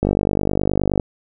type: click train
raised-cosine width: 2 ms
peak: -4 dBFS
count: 49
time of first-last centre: 0.03-0.998 s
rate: 49.6 Hz
effects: none